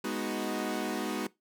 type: chord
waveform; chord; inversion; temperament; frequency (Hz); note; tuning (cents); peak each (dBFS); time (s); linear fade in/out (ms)
sawtooth; G# minor seventh; none; equal; 207.7 / 246.9 / 311.1 / 370; G#3 / B3 / D#4 / F#4; 0 / 0 / 0 / 0; -33; 0.04-1.27; 5
effects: noise-tail reverb RT60 0.2 s tail -21 dB re dry